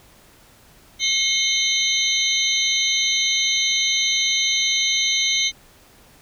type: tone cluster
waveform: sine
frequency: 2162 / 3087 / 3671 / 4039 / 6180 Hz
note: C#7 / G7 / A#7 / B7 / G8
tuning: -44 / -27 / -27 / +38 / -26 cents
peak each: -24 dBFS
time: 0.99-5.52 s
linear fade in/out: 50 ms
effects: pink hiss -51 dBFS RMS until 6.21 s

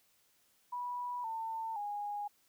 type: tone with pitch steps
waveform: sine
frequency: 979 / 897.7 / 823.2 Hz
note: B5 / A5 / G#5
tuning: -15 / +34 / -16 cents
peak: -36 dBFS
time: 0.72-2.28 s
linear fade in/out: 10 ms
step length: 520 ms
effects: white hiss -71 dBFS RMS until 2.48 s

